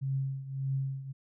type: tone with tremolo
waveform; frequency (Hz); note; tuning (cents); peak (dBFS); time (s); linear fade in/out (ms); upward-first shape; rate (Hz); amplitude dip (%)
sine; 135.2; C#3; -43; -27; 0.01-1.13; 20; triangle; 1.7; 80
effects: none